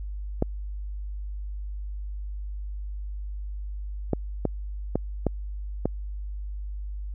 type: clicks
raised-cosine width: 2 ms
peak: -9 dBFS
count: 6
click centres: 0.424 / 4.133 / 4.453 / 4.956 / 5.267 / 5.856 s
effects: added 50 Hz sine -31 dBFS peak until 7.14 s

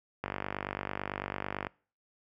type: click train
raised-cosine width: 0.5 ms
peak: -18 dBFS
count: 71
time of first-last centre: 0.24-1.669 s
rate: 49 Hz
effects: noise-tail reverb RT60 0.4 s tail -24 dB re dry + high-pass 60 Hz 12 dB/octave

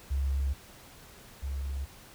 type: tone pair in turn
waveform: sine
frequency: 68.4 / 68.4 Hz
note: C#2 / C#2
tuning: -23 / -23 cents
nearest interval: unison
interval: 0 cents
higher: neither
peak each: -26 / -31 dBFS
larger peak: first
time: 0.1-0.54 / 1.42-1.86 s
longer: neither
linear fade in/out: 20 ms
effects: pink hiss -52 dBFS RMS until 2.14 s

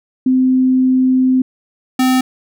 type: tone pair in turn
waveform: sine / square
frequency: 258 / 257.1 Hz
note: C4 / C4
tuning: -24 / -30 cents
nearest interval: unison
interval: 6 cents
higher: first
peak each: -9 / -11 dBFS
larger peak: first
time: 0.26-1.42 / 1.99-2.21 s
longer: first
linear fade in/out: 5 ms
effects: none

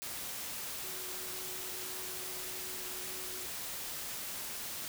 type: tone in noise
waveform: sine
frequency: 370 Hz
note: F#4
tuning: in tune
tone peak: -51 dBFS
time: 0.84-3.46 s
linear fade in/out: 0 ms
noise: white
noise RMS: -41 dBFS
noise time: 0.02-4.88 s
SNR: -13 dB
effects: none

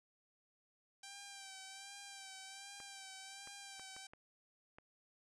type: tone with vibrato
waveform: 5% pulse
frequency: 784 Hz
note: G5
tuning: in tune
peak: -38 dBFS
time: 1.03-4.07 s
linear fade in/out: 5 ms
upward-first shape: sine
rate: 1.3 Hz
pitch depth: 39 cents each way
type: clicks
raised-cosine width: 0.5 ms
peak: -40 dBFS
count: 6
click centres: 2.802 / 3.474 / 3.796 / 3.965 / 4.135 / 4.785 s
effects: resampled to 22050 Hz

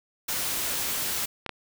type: noise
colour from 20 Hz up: white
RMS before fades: -29 dBFS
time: 0.28-1.26 s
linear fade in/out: 10 ms
type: clicks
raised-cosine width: 0.3 ms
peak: -16 dBFS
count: 2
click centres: 1.463 / 1.493 s
effects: none

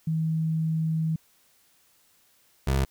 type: tone pair in turn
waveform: sine / 25% pulse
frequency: 160 / 67.27 Hz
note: D#3 / C2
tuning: +49 / +49 cents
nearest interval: octave + minor third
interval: 1500 cents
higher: first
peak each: -23 / -18 dBFS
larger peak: second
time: 0.07-1.16 / 2.67-2.85 s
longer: first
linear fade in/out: 5 ms
effects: white hiss -63 dBFS RMS until 2.9 s

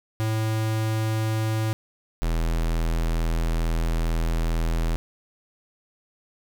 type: tone pair in turn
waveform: square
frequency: 110 / 41.13 Hz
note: A2 / E1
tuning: 0 / -3 cents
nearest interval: octave + perfect fourth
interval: 1703 cents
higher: first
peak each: -23 / -22 dBFS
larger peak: second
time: 0.2-1.73 / 2.22-4.96 s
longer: second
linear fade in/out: 0 ms
effects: none

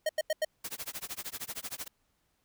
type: tone bursts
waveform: square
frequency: 622.3 Hz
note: D#5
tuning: in tune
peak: -27 dBFS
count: 4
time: 0.06-0.449 s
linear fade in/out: 5 ms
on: 32 ms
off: 87 ms
type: noise with tremolo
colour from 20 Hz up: white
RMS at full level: -37 dBFS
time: 0.64-1.88 s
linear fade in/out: 5 ms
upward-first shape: sine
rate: 13 Hz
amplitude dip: 100%
effects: pink hiss -75 dBFS RMS until 2.44 s

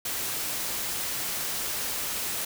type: noise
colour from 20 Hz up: white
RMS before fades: -31 dBFS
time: 0.05-2.45 s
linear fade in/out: 5 ms
effects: none

